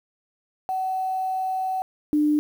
sine tone pair in turn, 754 / 299.2 Hz, F#5 / D4, +32 / +32 cents, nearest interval octave + major third, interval 1600 cents, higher first, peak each -23 / -17 dBFS, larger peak second, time 0.69-1.82 / 2.13-2.39 s, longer first, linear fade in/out 0 ms, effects 8-bit

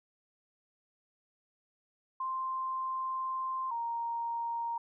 sine tone pair in turn, 1046.5 / 932.3 Hz, C6 / A#5, 0 / 0 cents, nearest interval major second, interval 200 cents, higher first, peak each -32 / -32 dBFS, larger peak neither, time 2.2-3.71 / 3.71-4.78 s, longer first, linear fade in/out 5 ms, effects none

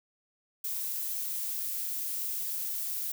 violet noise, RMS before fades -34 dBFS, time 0.64-3.12 s, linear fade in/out 5 ms, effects none

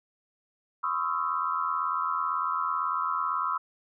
sine tone cluster, 1015 / 1103 / 1271 / 1349 Hz, B5 / C#6 / D#6 / E6, +47 / -9 / +36 / +40 cents, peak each -33 / -31 / -31 / -32 dBFS, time 0.83-3.58 s, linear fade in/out 10 ms, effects none

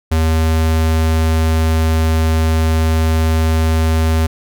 square tone, 80.2 Hz, E2, 47 cents flat, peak -12 dBFS, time 0.11-4.27 s, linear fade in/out 10 ms, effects none

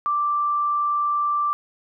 sine tone, 1174.7 Hz, D6, in tune, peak -19 dBFS, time 0.06-1.53 s, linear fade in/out 0 ms, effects none

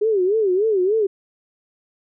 sine tone with vibrato, 402 Hz, G4, 44 cents sharp, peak -15 dBFS, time 0.01-1.07 s, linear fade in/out 10 ms, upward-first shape sine, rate 3.4 Hz, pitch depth 190 cents each way, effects none

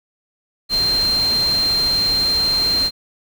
sine tone in noise, 4166 Hz, C8, 8 cents flat, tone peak -15 dBFS, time 0.69-2.91 s, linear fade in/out 50 ms, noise pink, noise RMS -28 dBFS, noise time 0.69-2.91 s, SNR +10 dB, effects none

